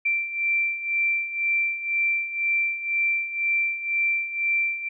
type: beating tone pair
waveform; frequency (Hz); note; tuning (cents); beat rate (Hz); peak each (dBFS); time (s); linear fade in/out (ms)
sine; 2349 / 2351; D7 / D7; 0 / +1; 2; -28 / -23; 0.05-4.89; 10
effects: none